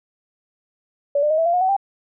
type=tone with pitch steps; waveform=sine; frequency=571 / 598 / 626.3 / 655.9 / 686.9 / 719.4 / 753.4 / 789.1 Hz; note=D5 / D5 / D#5 / E5 / F5 / F#5 / F#5 / G5; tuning=-49 / +31 / +11 / -9 / -29 / -49 / +31 / +11 cents; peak=-15 dBFS; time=1.15-1.766 s; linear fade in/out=5 ms; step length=77 ms; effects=none